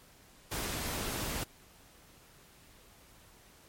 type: noise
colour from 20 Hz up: pink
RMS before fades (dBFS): -36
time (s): 0.51-1.44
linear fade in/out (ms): 10
effects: pink hiss -59 dBFS RMS until 3.68 s + MP3 64 kbps